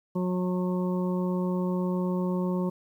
harmonic tone, 181.6 Hz, F#3, 32 cents flat, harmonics 1 / 2 / 3 / 5 / 6, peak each -26 / -32 / -36 / -40 / -42 dBFS, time 0.15-2.7 s, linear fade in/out 10 ms, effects 10-bit

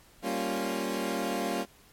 20% pulse chord, G half-diminished seventh, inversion none, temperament equal, 196 / 233.1 / 277.2 / 349.2 Hz, G3 / Bb3 / Db4 / F4, 0 / 0 / 0 / 0 cents, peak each -30 dBFS, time 0.22-1.66 s, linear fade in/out 50 ms, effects pink hiss -58 dBFS RMS until 1.92 s + MP3 64 kbps

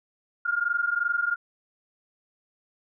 sine tone pair together, 1400 / 1422.8 Hz, F6 / F6, +4 / +32 cents, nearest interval unison, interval 28 cents, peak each -26 dBFS, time 0.45-1.36 s, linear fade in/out 10 ms, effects none

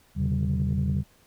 sine tone cluster, 81.3 / 117.7 / 135.1 / 145.8 / 192.5 Hz, E2 / A#2 / C#3 / D3 / G3, -23 / +17 / -44 / -12 / -31 cents, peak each -26 / -35 / -27 / -30 / -27 dBFS, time 0.15-1.04 s, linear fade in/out 50 ms, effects tanh soft clip ceiling -17 dBFS + pink hiss -60 dBFS RMS until 1.26 s

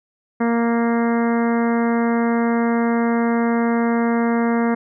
harmonic tone, 233.1 Hz, A#3, in tune, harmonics 1 / 2 / 3 / 4 / 5 / 6 / 7 / 8 / 9, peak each -17 / -23 / -27 / -29 / -31 / -33 / -34 / -35 / -36 dBFS, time 0.4-4.75 s, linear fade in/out 10 ms, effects none

